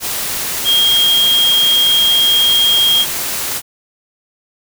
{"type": "tone in noise", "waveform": "sine", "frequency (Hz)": 3240, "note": "G#7", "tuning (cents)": -43, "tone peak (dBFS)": -9, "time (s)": [0.64, 3.06], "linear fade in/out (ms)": 50, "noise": "white", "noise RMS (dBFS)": -20, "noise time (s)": [0, 3.62], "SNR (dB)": 8, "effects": []}